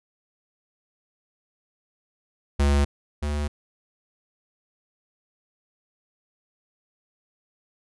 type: tone pair in turn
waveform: square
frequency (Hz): 71.1 / 73.67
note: C#2 / D2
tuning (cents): +45 / +6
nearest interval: minor second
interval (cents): 61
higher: second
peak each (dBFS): -18 / -25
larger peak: first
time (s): 2.59-2.85 / 3.22-3.48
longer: neither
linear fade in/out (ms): 10
effects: resampled to 24000 Hz